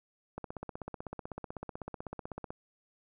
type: click train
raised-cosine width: 1 ms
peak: -25 dBFS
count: 35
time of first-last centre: 0.38-2.505 s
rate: 16 Hz
effects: none